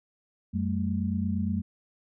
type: tone cluster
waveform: sine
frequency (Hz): 90.2 / 192 / 220.6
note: F#2 / G3 / A3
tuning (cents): -44 / -36 / +5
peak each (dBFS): -30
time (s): 0.53-1.62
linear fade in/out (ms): 20
effects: none